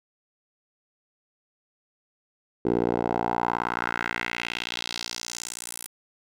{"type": "tone with band-pass filter sweep", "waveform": "10% pulse", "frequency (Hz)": 58.9, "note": "A#1", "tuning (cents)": 19, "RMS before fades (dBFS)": -29, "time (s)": [2.65, 5.87], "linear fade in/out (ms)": 5, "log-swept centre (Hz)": [400, 11000], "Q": 2.3, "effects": []}